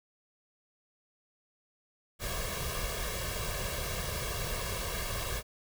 pink noise with comb filter, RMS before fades -35 dBFS, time 2.19-5.43 s, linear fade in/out 50 ms, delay 1.8 ms, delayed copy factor +0.8, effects none

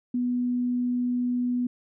sine tone, 246.1 Hz, B3, 6 cents flat, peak -23 dBFS, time 0.14-1.67 s, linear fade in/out 5 ms, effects none

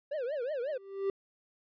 triangle tone with vibrato, 541 Hz, C#5, 42 cents flat, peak -30 dBFS, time 0.11-0.78 s, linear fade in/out 10 ms, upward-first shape triangle, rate 5.5 Hz, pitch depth 290 cents each way
triangle tone with exponential growth, 392 Hz, G4, in tune, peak -24 dBFS, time 0.64-1.1 s, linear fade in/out 2 ms, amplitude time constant 99 ms
effects resampled to 11025 Hz

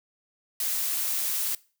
blue noise, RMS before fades -28 dBFS, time 0.6-1.55 s, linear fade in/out 2 ms, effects noise-tail reverb RT60 0.4 s tail -22 dB re dry

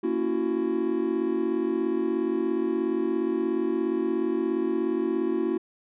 triangle chord, F# dominant seventh, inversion first, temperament just, 231.2 / 277.5 / 333 / 370 Hz, A#3 / C#4 / E4 / F#4, -14 / +2 / +18 / 0 cents, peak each -30 / -30 / -25 / -26 dBFS, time 0.03-5.58 s, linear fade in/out 10 ms, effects resampled to 8000 Hz

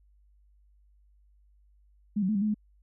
sine tone with pitch steps, 208.2 / 186.5 / 215.9 / 196.9 / 213.6 / 210.9 Hz, G#3 / F#3 / A3 / G3 / G#3 / G#3, +5 / +14 / -33 / +8 / +49 / +27 cents, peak -24 dBFS, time 2.16-2.544 s, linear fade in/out 10 ms, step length 64 ms, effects added 50 Hz sine -59 dBFS peak until 2.82 s

